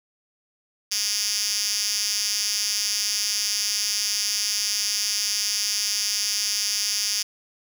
5% pulse tone with high-pass filter, 206.7 Hz, G#3, 8 cents flat, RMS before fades -25 dBFS, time 0.91-7.23 s, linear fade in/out 10 ms, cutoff 4600 Hz, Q 5.4, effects none

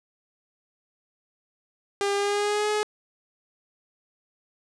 sawtooth tone with pitch glide, 401.4 to 422.3 Hz, G4 to G#4, +41 to +29 cents, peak -19 dBFS, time 2.01-2.83 s, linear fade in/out 0 ms, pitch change +88 cents, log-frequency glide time 2.15-2.69 s, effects resampled to 22050 Hz + 10-bit

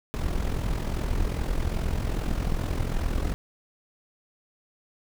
brown noise with amplitude modulation, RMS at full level -24 dBFS, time 0.14-3.34 s, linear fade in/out 0 ms, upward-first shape sine, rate 42.5 Hz, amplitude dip 65%, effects none

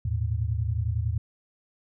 sine tone cluster, 78.8 / 108.3 / 119 Hz, D#2 / A2 / A#2, +23 / -27 / +36 cents, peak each -28 / -27 / -33 dBFS, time 0.05-1.18 s, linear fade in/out 5 ms, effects none

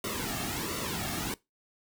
pink noise with flanger, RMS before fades -34 dBFS, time 0.04-1.34 s, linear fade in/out 2 ms, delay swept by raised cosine 1.2 to 2.06 ms, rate 1.4 Hz, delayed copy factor -0.75, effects noise-tail reverb RT60 0.2 s tail -21 dB re dry

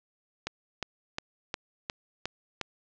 click train, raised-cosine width 0.2 ms, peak -14 dBFS, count 7, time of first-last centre 0.47-2.613 s, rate 2.8 Hz, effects low-pass 6000 Hz 12 dB/octave

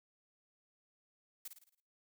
blue noise with echo, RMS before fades -45 dBFS, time 1.45-1.48 s, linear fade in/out 5 ms, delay 54 ms, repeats 6, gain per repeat -6 dB, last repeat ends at 1.804 s, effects noise-tail reverb RT60 0.5 s tail -23 dB re dry

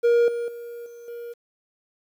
triangle tone with level steps, 472.7 Hz, A#4, 24 cents sharp, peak -13 / -23 / -32 / -38 / -31 dBFS, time 0.03-1.34 s, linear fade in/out 20 ms, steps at 0.28 / 0.48 / 0.86 / 1.08 s, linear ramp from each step 2 ms, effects 9-bit

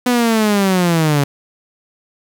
sawtooth linear sweep, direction down, 250 to 138.59 Hz, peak -8 dBFS, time 0.06-1.24 s, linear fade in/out 5 ms, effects 7-bit

